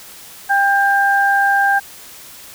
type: tone pair together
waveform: sine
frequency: 796 / 1590.5 Hz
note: G5 / G6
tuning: +26 / +25 cents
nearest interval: octave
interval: 1199 cents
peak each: -14 dBFS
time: 0.49-1.8 s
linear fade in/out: 20 ms
effects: white hiss -38 dBFS RMS until 2.54 s